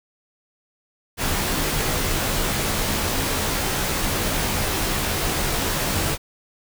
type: noise with comb filter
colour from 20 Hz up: pink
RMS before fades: -23 dBFS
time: 1.17-6.18 s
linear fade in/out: 50 ms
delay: 17 ms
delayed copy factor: -0.65
effects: none